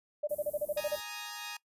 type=tone bursts; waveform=sine; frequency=594 Hz; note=D5; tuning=20 cents sharp; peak=-28 dBFS; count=10; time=0.23-0.958 s; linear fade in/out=10 ms; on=44 ms; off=32 ms
type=band-stop noise; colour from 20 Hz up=white; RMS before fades=-45 dBFS; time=0.29-1.01 s; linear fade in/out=10 ms; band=550 to 11000 Hz; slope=24 dB/octave
type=chord; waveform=10% pulse; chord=Ab suspended second; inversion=none; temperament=equal; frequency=830.6 / 932.3 / 1244.5 Hz; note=Ab5 / Bb5 / Eb6; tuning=0 / 0 / 0 cents; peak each=-36 / -35 / -37 dBFS; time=0.77-1.57 s; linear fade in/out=5 ms
effects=noise-tail reverb RT60 0.1 s tail -21 dB re dry + resampled to 32000 Hz